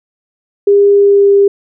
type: tone with pitch glide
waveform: sine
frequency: 403.4 to 399.7 Hz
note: G4 to G4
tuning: +50 to +34 cents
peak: -4 dBFS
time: 0.67-1.48 s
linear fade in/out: 5 ms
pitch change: -16 cents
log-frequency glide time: 0.93-1.3 s
effects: none